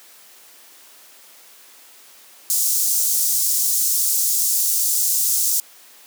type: high-pass noise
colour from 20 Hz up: pink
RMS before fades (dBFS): -19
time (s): 2.5-5.6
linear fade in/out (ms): 0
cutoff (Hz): 6200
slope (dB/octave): 24
effects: white hiss -47 dBFS RMS until 6.06 s + high-pass 300 Hz 12 dB/octave